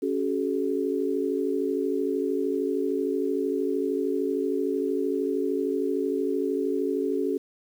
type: tone cluster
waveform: sine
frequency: 278 / 375.7 / 428.8 Hz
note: C#4 / F#4 / A4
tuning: +5 / +26 / -45 cents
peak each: -28 dBFS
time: 0.02-7.38 s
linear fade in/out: 10 ms
effects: 9-bit